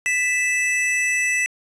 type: tone pair together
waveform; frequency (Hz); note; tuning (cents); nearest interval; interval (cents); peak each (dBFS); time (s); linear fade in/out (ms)
square; 1984 / 2625; B6 / E7; +7 / -8; perfect fourth; 485; -21 / -23; 0.06-1.46; 0
effects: resampled to 22050 Hz + 8-bit